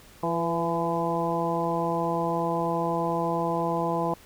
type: harmonic tone with a mistuned harmonic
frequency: 168.5 Hz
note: E3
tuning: 38 cents sharp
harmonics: 1 / 2 / 3 / 4 / 5 / 6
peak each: -31 / -31 / -31 / -31 / -31 / -31 dBFS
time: 0.23-4.14 s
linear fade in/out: 2 ms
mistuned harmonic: 3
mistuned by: -29 cents
effects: pink hiss -52 dBFS RMS until 4.25 s